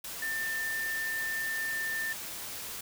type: tone in noise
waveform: sine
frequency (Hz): 1790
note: A6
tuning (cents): +29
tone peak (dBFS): -31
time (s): 0.22-2.13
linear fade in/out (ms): 5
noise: white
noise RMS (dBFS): -40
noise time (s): 0.04-2.81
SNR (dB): +6
effects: none